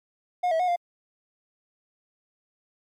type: tone with pitch steps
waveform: triangle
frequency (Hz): 718 / 648 / 726 / 699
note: F5 / E5 / F#5 / F5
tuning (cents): +48 / -30 / -33 / +1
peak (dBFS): -19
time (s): 0.43-0.762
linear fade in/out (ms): 10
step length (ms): 83
effects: MP3 96 kbps